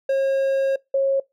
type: tone pair in turn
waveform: triangle / sine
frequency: 541 / 544 Hz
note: C#5 / C#5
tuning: -42 / -33 cents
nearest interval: unison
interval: 9 cents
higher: second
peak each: -15 / -16 dBFS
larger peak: first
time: 0.09-0.76 / 0.94-1.2 s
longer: first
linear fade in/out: 5 ms
effects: noise-tail reverb RT60 0.2 s tail -24 dB re dry